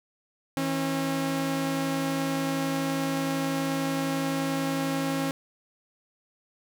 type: tone pair together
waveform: sawtooth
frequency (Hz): 161.2 / 271.1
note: E3 / C#4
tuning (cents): -38 / -38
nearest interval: major sixth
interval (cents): 900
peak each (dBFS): -28 / -23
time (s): 0.57-5.31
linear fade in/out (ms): 0
effects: none